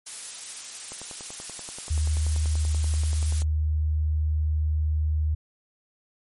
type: noise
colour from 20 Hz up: blue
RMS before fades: -34 dBFS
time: 0.06-3.43 s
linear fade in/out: 10 ms
type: click train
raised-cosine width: 1 ms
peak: -27 dBFS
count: 27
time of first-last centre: 0.92-3.42 s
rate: 10.4 Hz
type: tone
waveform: sine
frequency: 76.9 Hz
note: D#2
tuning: 20 cents flat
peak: -21 dBFS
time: 1.9-5.35 s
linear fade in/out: 10 ms
effects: MP3 48 kbps